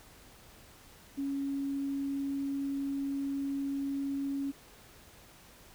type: tone with quantisation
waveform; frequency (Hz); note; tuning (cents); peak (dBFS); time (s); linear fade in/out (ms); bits
sine; 277.2; C#4; 0; -31; 1.17-4.52; 20; 10
effects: pink hiss -56 dBFS RMS until 5.74 s